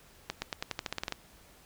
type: accelerating click train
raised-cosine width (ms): 0.2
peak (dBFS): -15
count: 12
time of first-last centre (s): 0.3-1.123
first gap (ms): 120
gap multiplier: 0.9
effects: pink hiss -58 dBFS RMS until 1.65 s